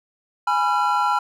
triangle chord, F diminished, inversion first, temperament equal with one note detuned, 830.6 / 987.8 / 1366.6 Hz, Ab5 / Cb6 / F6, 0 / 0 / -38 cents, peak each -20 dBFS, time 0.47-1.19 s, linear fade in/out 5 ms, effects none

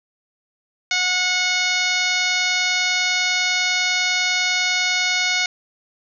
harmonic tone, 730 Hz, F#5, 24 cents flat, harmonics 1 / 2 / 3 / 4 / 5 / 6 / 7 / 8 / 9, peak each -31 / -26 / -21 / -29 / -26 / -27 / -28 / -32 / -30 dBFS, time 0.91-5.46 s, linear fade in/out 2 ms, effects none

